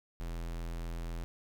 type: tone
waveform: square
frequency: 42.01 Hz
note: E1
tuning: 34 cents sharp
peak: -37 dBFS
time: 0.2-1.24 s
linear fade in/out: 0 ms
effects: none